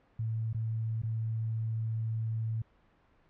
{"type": "tone with dropouts", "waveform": "sine", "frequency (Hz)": 111.8, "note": "A2", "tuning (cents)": 28, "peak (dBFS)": -30, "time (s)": [0.19, 2.62], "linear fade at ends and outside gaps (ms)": 5, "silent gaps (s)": [[0.53, 0.545], [1.019, 1.033]], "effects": ["pink hiss -66 dBFS RMS until 3.29 s", "low-pass 2000 Hz 12 dB/octave"]}